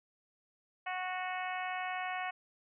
harmonic tone, 368 Hz, F#4, 9 cents flat, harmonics 2 / 3 / 4 / 5 / 6 / 7 / 8, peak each -38 / -43 / -45 / -43 / -44 / -46 / -52 dBFS, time 0.86-2.31 s, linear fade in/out 10 ms, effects none

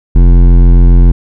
triangle tone with hard clipping, 43.65 Hz, F1, in tune, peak -3 dBFS, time 0.15-1.12 s, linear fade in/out 10 ms, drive 17 dB, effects none

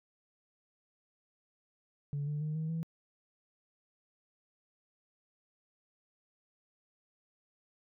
sine tone with pitch steps, 143.6 / 148.32 / 153.2 / 158.23 / 163.44 Hz, D3 / D3 / D#3 / D#3 / E3, -39 / +17 / -27 / +29 / -14 cents, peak -31 dBFS, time 2.13-2.83 s, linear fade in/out 0 ms, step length 140 ms, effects tanh soft clip ceiling -30 dBFS

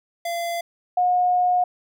square / sine tone pair in turn, 684 / 721.5 Hz, F5 / F#5, -36 / -44 cents, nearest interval minor second, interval 92 cents, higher second, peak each -25 / -16 dBFS, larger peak second, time 0.25-0.61 / 0.97-1.64 s, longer second, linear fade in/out 5 ms, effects none

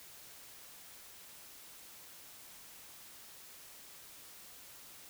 silence, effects white hiss -54 dBFS RMS until 5.09 s

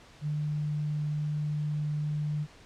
sine tone, 149.8 Hz, D3, 35 cents sharp, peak -28 dBFS, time 0.21-2.47 s, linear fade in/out 50 ms, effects pink hiss -54 dBFS RMS until 2.65 s + low-pass 6000 Hz 12 dB/octave

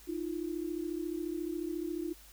sine tone pair together, 311.7 / 345.9 Hz, D#4 / F4, +3 / -17 cents, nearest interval major second, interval 180 cents, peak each -37 / -36 dBFS, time 0.07-2.14 s, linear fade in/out 20 ms, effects added 50 Hz sine -57 dBFS peak until 2.32 s + white hiss -57 dBFS RMS until 2.32 s

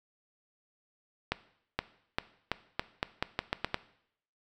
accelerating click train, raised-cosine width 0.3 ms, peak -12 dBFS, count 11, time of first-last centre 1.32-3.744 s, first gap 470 ms, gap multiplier 0.84, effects noise-tail reverb RT60 0.7 s tail -17 dB re dry

